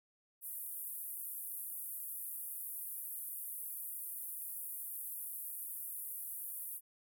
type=band-pass noise; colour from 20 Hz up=white; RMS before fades=-44 dBFS; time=0.41-6.81 s; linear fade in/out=50 ms; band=10000 to 16000 Hz; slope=48 dB/octave; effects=none